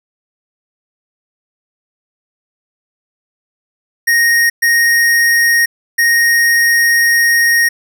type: tone bursts at uneven times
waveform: square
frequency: 1864.7 Hz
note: A#6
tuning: in tune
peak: -9 dBFS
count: 3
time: 4.07-4.5 / 4.62-5.66 / 5.98-7.69 s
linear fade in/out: 10 ms
effects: none